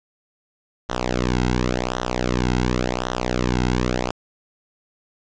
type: tone with flanger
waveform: sawtooth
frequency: 61.74 Hz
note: B1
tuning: in tune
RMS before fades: -22 dBFS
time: 0.89-4.11 s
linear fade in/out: 0 ms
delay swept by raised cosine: 0.42 to 1.72 ms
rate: 0.91 Hz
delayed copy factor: -0.95
effects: resampled to 16000 Hz + 8-bit